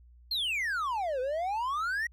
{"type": "exponential two-way sweep", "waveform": "triangle", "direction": "down then up", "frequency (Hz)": [4346, 493.9, 1933], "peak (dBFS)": -27, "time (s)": [0.31, 2.07], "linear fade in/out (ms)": 5, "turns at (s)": 1.2, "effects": ["added 60 Hz sine -53 dBFS peak until 2.12 s"]}